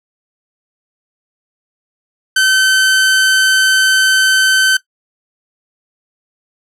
sawtooth tone, 1535 Hz, G6, 37 cents flat, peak -5 dBFS, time 2.36-4.77 s, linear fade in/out 5 ms, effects noise-tail reverb RT60 0.1 s tail -17 dB re dry + low-pass 11000 Hz 12 dB/octave

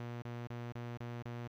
sawtooth tone bursts, 119.5 Hz, A#2, 43 cents sharp, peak -37 dBFS, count 6, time 0-1.475 s, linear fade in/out 0 ms, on 220 ms, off 31 ms, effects low-pass 3000 Hz 12 dB/octave + 12-bit

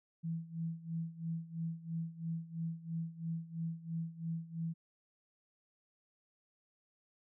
sine tone with tremolo, 164.81 Hz, E3, in tune, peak -34 dBFS, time 0.23-4.74 s, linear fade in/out 20 ms, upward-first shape sine, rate 3 Hz, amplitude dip 85%, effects none

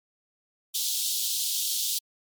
pink high-pass noise, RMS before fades -28 dBFS, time 0.74-1.99 s, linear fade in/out 10 ms, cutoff 3300 Hz, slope 48 dB/octave, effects MP3 96 kbps

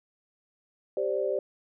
sine chord, G suspended fourth, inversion none, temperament just, 392 / 522.7 / 588 Hz, G4 / C5 / D5, 0 / -2 / +2 cents, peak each -30 dBFS, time 0.97-1.39 s, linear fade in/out 2 ms, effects none

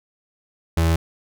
35% pulse tone, 82.3 Hz, E2, 2 cents flat, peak -14 dBFS, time 0.77-0.96 s, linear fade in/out 5 ms, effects none

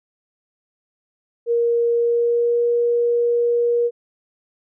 sine tone with pitch glide, 470 to 475.2 Hz, A#4 to A#4, +14 to +33 cents, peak -15 dBFS, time 1.46-3.91 s, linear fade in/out 50 ms, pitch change +19 cents, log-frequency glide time 1.92-2.63 s, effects none

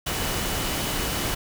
sine tone in noise, 2960 Hz, F#7, in tune, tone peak -38 dBFS, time 0.06-1.35 s, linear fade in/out 10 ms, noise pink, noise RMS -27 dBFS, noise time 0.06-1.35 s, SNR -14 dB, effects none

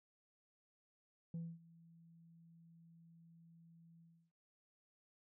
sine tone with ADSR envelope, 166.5 Hz, E3, 18 cents sharp, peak -38 dBFS, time 1.34-4.32 s, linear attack 3 ms, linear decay 240 ms, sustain -23 dB, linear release 310 ms, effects tanh soft clip ceiling -40 dBFS

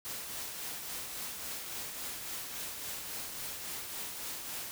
white noise with tremolo, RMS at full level -39 dBFS, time 0.05-4.71 s, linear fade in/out 0 ms, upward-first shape triangle, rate 3.6 Hz, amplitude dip 40%, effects none

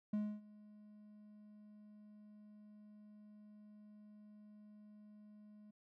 triangle tone with ADSR envelope, 210 Hz, G#3, 19 cents sharp, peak -32 dBFS, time 0.13-5.71 s, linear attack 6 ms, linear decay 270 ms, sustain -23 dB, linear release 7 ms, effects none

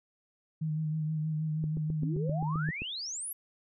sine tone with vibrato, 155.56 Hz, D#3, in tune, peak -29 dBFS, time 0.61-2.71 s, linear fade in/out 10 ms, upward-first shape sine, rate 6.3 Hz, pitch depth 30 cents each way
click train, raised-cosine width 3 ms, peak -26 dBFS, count 10, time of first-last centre 1.64-2.82 s, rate 7.63 Hz
sine exponential sweep, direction up, 243.9 to 11900 Hz, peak -35 dBFS, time 2.02-3.33 s, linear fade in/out 5 ms
effects none

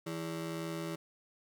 30% pulse ring-modulated tone, 246.9 Hz, B3, in tune, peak -31 dBFS, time 0.06-0.96 s, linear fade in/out 10 ms, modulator 82.5 Hz, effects none

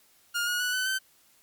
sawtooth tone with pitch steps, 1417 / 1446.8 / 1477.2 / 1508.2 / 1539.9 Hz, F6 / F#6 / F#6 / F#6 / G6, +25 / -39 / -3 / +33 / -31 cents, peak -23 dBFS, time 0.34-0.99 s, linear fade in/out 20 ms, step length 130 ms, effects white hiss -62 dBFS RMS until 1.42 s + Opus 48 kbps

